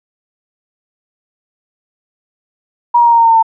sine tone with pitch steps, 955 / 946.8 / 938.6 / 930.5 / 922.5 / 914.5 / 906.6 / 898.8 Hz, A#5 / A#5 / A#5 / A#5 / A#5 / A#5 / A#5 / A5, +42 / +27 / +12 / -3 / -18 / -33 / -48 / +37 cents, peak -5 dBFS, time 2.94-3.428 s, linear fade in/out 10 ms, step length 61 ms, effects none

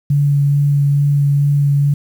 sine tone with vibrato, 142.8 Hz, D3, 48 cents flat, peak -10 dBFS, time 0.1-1.94 s, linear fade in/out 5 ms, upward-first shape sine, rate 2.3 Hz, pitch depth 11 cents each way, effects 7-bit

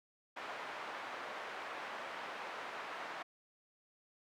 pink band-pass noise, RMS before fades -45 dBFS, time 0.36-3.23 s, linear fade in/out 10 ms, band 690 to 2000 Hz, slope 12 dB/octave, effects none

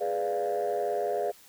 sine chord, G# diminished seventh, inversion none, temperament equal, 415.3 / 493.9 / 587.3 / 698.5 Hz, G#4 / B4 / D5 / F5, 0 / 0 / 0 / 0 cents, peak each -30 / -32 / -31 / -30 dBFS, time 0-1.32 s, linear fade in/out 20 ms, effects tanh soft clip ceiling -21 dBFS + white hiss -55 dBFS RMS until 1.48 s

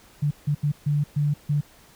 sine tone bursts at uneven times, 146.5 Hz, D3, 4 cents flat, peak -19 dBFS, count 6, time 0.22-0.31 / 0.47-0.55 / 0.63-0.72 / 0.86-1.04 / 1.16-1.34 / 1.49-1.61 s, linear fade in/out 10 ms, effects pink hiss -53 dBFS RMS until 1.95 s

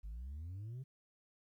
sine exponential sweep, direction up, 48.87 to 137.5 Hz, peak -40 dBFS, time 0.03-0.84 s, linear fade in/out 20 ms, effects tanh soft clip ceiling -42 dBFS + 13-bit

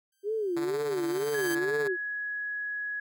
5% pulse tone with exponential growth, 1568 Hz, G6, in tune, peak -23 dBFS, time 0.12-1.55 s, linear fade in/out 5 ms, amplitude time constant 310 ms
sine tone with vibrato, 386.8 Hz, G4, 23 cents flat, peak -27 dBFS, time 0.23-1.97 s, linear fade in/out 50 ms, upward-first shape sine, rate 2.1 Hz, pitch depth 240 cents each way
5% pulse tone with tremolo, 146.83 Hz, D3, in tune, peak -24 dBFS, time 0.56-1.88 s, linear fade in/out 10 ms, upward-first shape sine, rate 17 Hz, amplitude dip 45%
sine tone, 1676 Hz, G#6, 15 cents sharp, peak -31 dBFS, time 1.34-3 s, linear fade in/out 5 ms
effects none

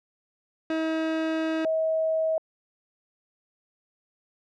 30% pulse / sine tone pair in turn, 320 / 640 Hz, D#4 / D#5, +49 / +49 cents, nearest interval octave, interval 1200 cents, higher second, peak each -22 dBFS, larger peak neither, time 0.7-1.65 / 1.65-2.38 s, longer first, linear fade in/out 2 ms, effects low-pass 3000 Hz 12 dB/octave

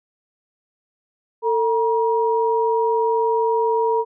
sine tone pair together, 449.3 / 952 Hz, A4 / A#5, +36 / +36 cents, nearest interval octave + minor second, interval 1300 cents, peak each -18 / -20 dBFS, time 1.42-4.05 s, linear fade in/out 50 ms, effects none

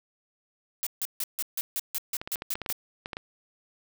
blue noise bursts, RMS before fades -30 dBFS, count 11, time 0.83-2.726 s, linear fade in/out 0 ms, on 36 ms, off 150 ms
clicks, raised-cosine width 0.3 ms, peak -18 dBFS, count 11, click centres 2.215 / 2.275 / 2.358 / 2.421 / 2.555 / 2.617 / 2.662 / 2.701 / 3.059 / 3.132 / 3.169 s
effects none

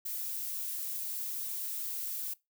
violet noise, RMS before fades -37 dBFS, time 0.05-2.34 s, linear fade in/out 10 ms, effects noise-tail reverb RT60 0.2 s tail -21 dB re dry

